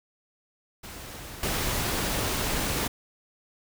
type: noise with level steps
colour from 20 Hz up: pink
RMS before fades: -41 / -28 dBFS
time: 0.83-2.88 s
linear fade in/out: 10 ms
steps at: 1.43 s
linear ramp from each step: 2 ms
effects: none